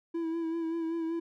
triangle tone with vibrato, 329.7 Hz, E4, in tune, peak -28 dBFS, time 0.14-1.2 s, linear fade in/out 10 ms, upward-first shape sine, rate 5.2 Hz, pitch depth 34 cents each way, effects none

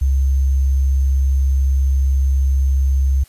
sine tone with sample-and-hold, 67.3 Hz, C2, 49 cents sharp, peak -12 dBFS, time 0.01-3.24 s, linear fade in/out 10 ms, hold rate 6300 Hz, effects white hiss -50 dBFS RMS until 3.28 s + resampled to 32000 Hz

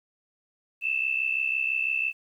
sine tone pair together, 2609 / 2675 Hz, E7 / E7, -18 / +25 cents, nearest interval unison, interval 43 cents, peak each -27 dBFS, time 0.81-2.13 s, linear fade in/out 50 ms, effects 10-bit

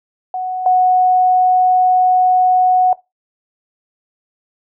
sine tone pair in turn, 740 / 736.4 Hz, F#5 / F#5, 0 / -8 cents, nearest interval unison, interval 8 cents, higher first, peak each -18 / -8 dBFS, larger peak second, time 0.34-0.66 / 0.66-2.93 s, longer second, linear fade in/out 2 ms, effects noise-tail reverb RT60 0.2 s tail -20 dB re dry

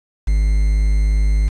triangle tone with quantisation, 51.5 Hz, G#1, 14 cents flat, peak -10 dBFS, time 0.27-1.49 s, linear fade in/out 10 ms, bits 6, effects resampled to 22050 Hz

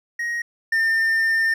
triangle tone pair in turn, 1881 / 1804.6 Hz, A#6 / A6, +15 / +43 cents, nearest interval minor second, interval 72 cents, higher first, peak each -21 / -15 dBFS, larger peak second, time 0.19-0.42 / 0.72-1.54 s, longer second, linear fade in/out 5 ms, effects none

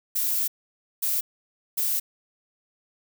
violet noise bursts at uneven times, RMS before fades -25 dBFS, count 3, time 0.15-0.48 / 1.02-1.21 / 1.77-2 s, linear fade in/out 10 ms, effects none

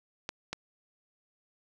clicks, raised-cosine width 0.2 ms, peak -17 dBFS, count 2, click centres 0.291 / 0.53 s, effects none

